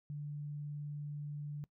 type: tone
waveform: sine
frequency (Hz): 146.83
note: D3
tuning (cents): 0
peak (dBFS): -39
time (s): 0.1-1.64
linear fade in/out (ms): 0
effects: noise-tail reverb RT60 0.1 s tail -21 dB re dry